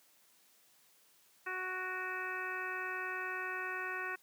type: harmonic tone with a mistuned harmonic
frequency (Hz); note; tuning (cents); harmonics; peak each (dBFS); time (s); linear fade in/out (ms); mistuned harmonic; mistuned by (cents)
370.3; F#4; +1; 1 / 2 / 3 / 4 / 5 / 6 / 7; -46 / -49 / -44 / -41 / -42 / -52 / -47; 1.46-4.16; 10; 6; +65
effects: white hiss -67 dBFS RMS until 4.22 s + high-pass 150 Hz 12 dB/octave